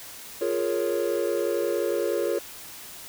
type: chord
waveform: triangle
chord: Bb minor seventh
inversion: second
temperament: equal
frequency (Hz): 349.2 / 415.3 / 466.2 / 554.4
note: F4 / Ab4 / Bb4 / Db5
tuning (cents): 0 / 0 / 0 / 0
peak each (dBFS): -27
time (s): 0.41-2.39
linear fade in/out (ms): 5
effects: white hiss -42 dBFS RMS until 3.08 s